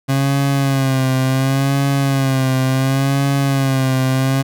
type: tone with vibrato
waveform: 30% pulse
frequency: 134.9 Hz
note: C#3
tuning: 47 cents flat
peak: -11 dBFS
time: 0.08-4.43 s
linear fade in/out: 20 ms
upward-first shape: sine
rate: 0.7 Hz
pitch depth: 54 cents each way
effects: none